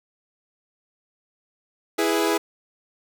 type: chord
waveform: sawtooth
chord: E major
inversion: none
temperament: equal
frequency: 329.6 / 415.3 / 493.9 Hz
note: E4 / G#4 / B4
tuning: 0 / 0 / 0 cents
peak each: -19 / -19 / -24 dBFS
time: 1.98-2.38 s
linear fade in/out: 10 ms
effects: none